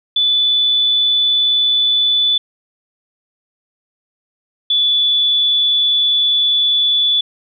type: tone pair in turn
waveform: sine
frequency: 3481 / 3455 Hz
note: A7 / A7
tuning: -19 / -32 cents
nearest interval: unison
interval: 13 cents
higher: first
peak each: -11 dBFS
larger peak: neither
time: 0.16-2.38 / 4.7-7.21 s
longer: second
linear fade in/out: 5 ms
effects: none